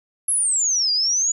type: exponential two-way sweep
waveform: sine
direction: down then up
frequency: 11220 to 4755 to 6950 Hz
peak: -17 dBFS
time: 0.28-1.32 s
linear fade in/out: 5 ms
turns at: 0.92 s
effects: none